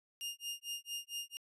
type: tone with tremolo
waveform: sawtooth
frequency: 2825 Hz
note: F7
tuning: 19 cents sharp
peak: -34 dBFS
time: 0.21-1.37 s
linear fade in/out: 0 ms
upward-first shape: sine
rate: 4.4 Hz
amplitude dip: 100%
effects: resampled to 32000 Hz